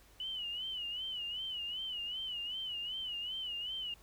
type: tone with vibrato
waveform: sine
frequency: 2960 Hz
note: F#7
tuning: in tune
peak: -37 dBFS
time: 0.2-3.94 s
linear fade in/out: 2 ms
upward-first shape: sine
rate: 2.6 Hz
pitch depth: 97 cents each way
effects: added 50 Hz sine -64 dBFS peak until 4.02 s + pink hiss -63 dBFS RMS until 4.02 s